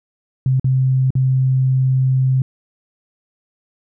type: tone with dropouts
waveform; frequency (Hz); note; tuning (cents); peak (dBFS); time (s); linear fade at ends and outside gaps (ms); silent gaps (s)
sine; 130.81; C3; 0; -12; 0.46-2.42; 2; 0.597-0.644 / 1.105-1.153
effects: none